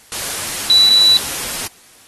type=tone in noise; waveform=sine; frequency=3951 Hz; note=B7; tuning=in tune; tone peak=-7 dBFS; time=0.7-1.17 s; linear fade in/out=0 ms; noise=white; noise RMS=-23 dBFS; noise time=0.12-1.67 s; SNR=+13 dB; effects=white hiss -46 dBFS RMS until 2.07 s + AAC 32 kbps